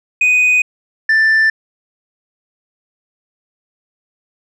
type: tone pair in turn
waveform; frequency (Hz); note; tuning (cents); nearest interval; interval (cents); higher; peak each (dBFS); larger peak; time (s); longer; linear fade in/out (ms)
sine; 2492 / 1770.3; D#7 / A6; +2 / +10; tritone; 592; first; -6; neither; 0.21-0.62 / 1.09-1.5; neither; 5
effects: tanh soft clip ceiling -8 dBFS